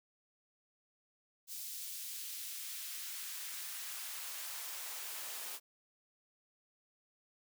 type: noise with high-pass filter sweep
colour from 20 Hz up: white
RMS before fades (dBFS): -44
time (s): 1.47-5.6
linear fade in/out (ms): 50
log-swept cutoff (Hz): 4400 to 440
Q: 0.75
effects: none